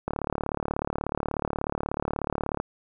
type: click train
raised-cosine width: 1 ms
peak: -13 dBFS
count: 93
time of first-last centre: 0.08-2.601 s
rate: 36.5 Hz
effects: none